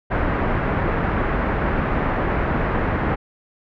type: low-pass noise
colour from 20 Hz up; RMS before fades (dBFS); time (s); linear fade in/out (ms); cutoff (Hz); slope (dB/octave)
pink; -21; 0.1-3.16; 20; 1900; 24
effects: none